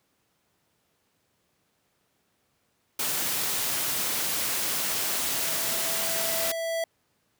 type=noise; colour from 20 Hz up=white; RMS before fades=-28 dBFS; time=2.99-6.52 s; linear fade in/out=5 ms
type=tone with exponential growth; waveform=square; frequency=660 Hz; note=E5; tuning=2 cents sharp; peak=-26 dBFS; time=3.85-6.84 s; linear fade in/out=2 ms; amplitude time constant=650 ms
effects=pink hiss -71 dBFS RMS until 7.39 s + high-pass 100 Hz 12 dB/octave